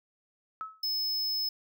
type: tone with exponential decay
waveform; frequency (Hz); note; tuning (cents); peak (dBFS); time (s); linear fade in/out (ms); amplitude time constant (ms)
sine; 1294; E6; -32; -31; 0.61-0.85; 0; 51
type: tone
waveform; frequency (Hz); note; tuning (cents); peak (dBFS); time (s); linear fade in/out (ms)
square; 5200; E8; -24; -29; 0.83-1.49; 5
effects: none